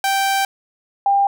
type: tone pair in turn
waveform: sawtooth / sine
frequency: 782 / 797.5 Hz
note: G5 / G5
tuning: -4 / +30 cents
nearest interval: unison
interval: 34 cents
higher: second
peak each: -12 / -12 dBFS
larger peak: neither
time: 0.04-0.45 / 1.06-1.27 s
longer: first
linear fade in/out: 2 ms
effects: none